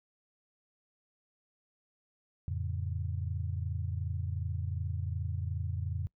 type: chord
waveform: sine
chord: F augmented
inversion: none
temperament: equal with one note detuned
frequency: 87.31 / 110 / 141.34 Hz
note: F2 / A2 / C#3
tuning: 0 / 0 / +34 cents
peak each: -34 / -38 / -40 dBFS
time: 2.48-6.07 s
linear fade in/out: 0 ms
effects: noise-tail reverb RT60 0.1 s tail -23 dB re dry